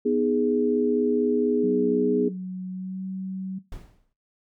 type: chord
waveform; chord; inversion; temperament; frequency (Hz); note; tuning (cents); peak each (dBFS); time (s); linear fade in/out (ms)
sine; G# minor; first; equal; 246.9 / 311.1 / 415.3; B3 / D#4 / G#4; 0 / 0 / 0; -24 / -28 / -22; 0.05-2.29; 10
type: tone with pitch glide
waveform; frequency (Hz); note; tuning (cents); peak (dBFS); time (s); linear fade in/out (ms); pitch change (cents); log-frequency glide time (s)
sine; 185 to 189.21; F#3 to F#3; 0 to +39; -29; 1.63-3.59; 10; +39; 2.7-3.04
type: noise with exponential decay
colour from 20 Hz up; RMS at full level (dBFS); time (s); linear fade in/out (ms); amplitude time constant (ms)
brown; -35; 3.72-4.13; 2; 87
effects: noise-tail reverb RT60 0.3 s tail -18 dB re dry